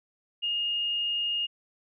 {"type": "tone", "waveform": "sine", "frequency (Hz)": 2844, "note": "F7", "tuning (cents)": 31, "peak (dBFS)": -26, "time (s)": [0.42, 1.47], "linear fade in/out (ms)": 20, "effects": []}